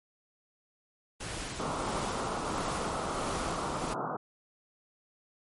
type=noise with tremolo; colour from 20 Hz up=pink; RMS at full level=-37 dBFS; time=1.2-3.94 s; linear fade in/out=10 ms; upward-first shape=sine; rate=1.5 Hz; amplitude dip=35%
type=band-pass noise; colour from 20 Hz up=white; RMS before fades=-35 dBFS; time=1.59-4.17 s; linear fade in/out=10 ms; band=120 to 1400 Hz; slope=96 dB/octave
effects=MP3 48 kbps